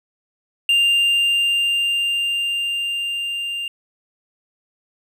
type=tone with level ramp; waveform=triangle; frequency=2794 Hz; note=F7; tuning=in tune; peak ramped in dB=-11 to -22 dBFS; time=0.69-3.68 s; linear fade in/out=2 ms; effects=none